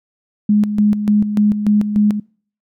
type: tone with tremolo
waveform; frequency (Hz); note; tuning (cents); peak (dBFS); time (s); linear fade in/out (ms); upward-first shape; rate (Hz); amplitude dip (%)
sine; 208.8; G#3; +10; -9; 0.49-2.2; 5; square; 3.4; 60
effects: noise-tail reverb RT60 0.5 s tail -26 dB re dry